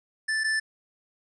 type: tone pair in turn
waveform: square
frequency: 1758 / 1758 Hz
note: A6 / A6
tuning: -2 / -2 cents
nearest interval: unison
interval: 0 cents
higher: neither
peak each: -25 / -24 dBFS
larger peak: second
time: 0.28-0.44 / 0.44-0.6 s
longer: neither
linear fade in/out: 10 ms
effects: resampled to 22050 Hz